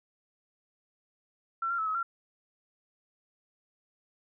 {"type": "tone with pitch steps", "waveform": "sine", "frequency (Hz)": [1351, 1382, 1303, 1277, 1369], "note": ["E6", "F6", "E6", "D#6", "F6"], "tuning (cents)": [42, -19, -20, 45, -35], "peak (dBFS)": -28, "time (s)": [1.62, 2.03], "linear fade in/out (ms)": 5, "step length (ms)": 82, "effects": []}